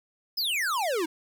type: exponential sweep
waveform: square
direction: down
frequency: 5274 to 302.4 Hz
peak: -26 dBFS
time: 0.37-1.06 s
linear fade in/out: 10 ms
effects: 10-bit